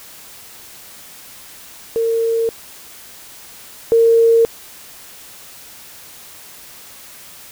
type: tone pair in turn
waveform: sine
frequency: 456.6 / 458.7 Hz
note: A#4 / A#4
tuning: -36 / -28 cents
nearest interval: unison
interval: 8 cents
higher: second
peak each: -14 / -8 dBFS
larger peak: second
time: 1.96-2.49 / 3.92-4.45 s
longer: neither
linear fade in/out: 0 ms
effects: white hiss -39 dBFS RMS until 7.51 s